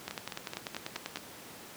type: two click trains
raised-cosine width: 0.2 ms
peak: -20 / -18 dBFS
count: 6 / 12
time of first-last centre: 0.11-1.172 / 0.08-1.158 s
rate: 4.71 / 10.2 Hz
effects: pink hiss -48 dBFS RMS until 1.76 s + high-pass 150 Hz 12 dB/octave